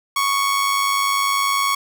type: tone with amplitude modulation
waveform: sawtooth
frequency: 1110 Hz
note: C#6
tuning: 2 cents sharp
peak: -11 dBFS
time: 0.16-1.75 s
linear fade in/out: 5 ms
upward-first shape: sine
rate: 100 Hz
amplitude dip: 50%
effects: none